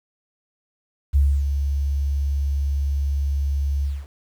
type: tone with ADSR envelope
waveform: sine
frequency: 70.1 Hz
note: C#2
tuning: 20 cents sharp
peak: -12 dBFS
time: 1.13-4.07 s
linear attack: 27 ms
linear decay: 270 ms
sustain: -7 dB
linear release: 230 ms
effects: 8-bit